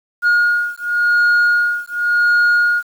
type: beating tone pair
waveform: sine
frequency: 1432 / 1432.91 Hz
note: F6 / F6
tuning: +43 / +44 cents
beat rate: 0.91 Hz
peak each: -13 dBFS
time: 0.22-2.83 s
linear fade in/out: 50 ms
effects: tanh soft clip ceiling -9 dBFS + 7-bit